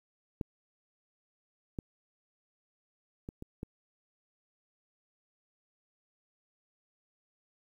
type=clicks; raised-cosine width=3 ms; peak=-21 / -23 / -27 / -29 / -25 dBFS; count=5; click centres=0.412 / 1.788 / 3.289 / 3.424 / 3.631 s; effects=10-bit